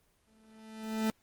40% pulse tone with exponential growth, 219.6 Hz, A3, 3 cents flat, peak -26 dBFS, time 0.27-1.1 s, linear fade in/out 0 ms, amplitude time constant 180 ms, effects pink hiss -71 dBFS RMS until 1.22 s + Opus 24 kbps

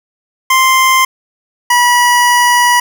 25% pulse tone pair in turn, 1046.5 / 971.6 Hz, C6 / B5, 0 / -29 cents, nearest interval minor second, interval 129 cents, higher first, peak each -3 dBFS, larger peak neither, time 0.5-1.05 / 1.7-2.8 s, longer second, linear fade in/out 5 ms, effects none

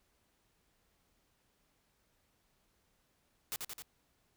white noise with echo, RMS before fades -38 dBFS, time 3.52-3.56 s, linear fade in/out 0 ms, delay 87 ms, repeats 3, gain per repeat -3 dB, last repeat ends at 3.821 s, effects pink hiss -75 dBFS RMS until 4.36 s

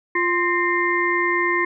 harmonic tone with a mistuned harmonic, 349.2 Hz, F4, in tune, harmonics 1 / 3 / 5 / 6, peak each -23 / -23 / -23 / -23 dBFS, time 0.15-1.65 s, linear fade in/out 5 ms, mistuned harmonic 5, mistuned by +76 cents, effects none

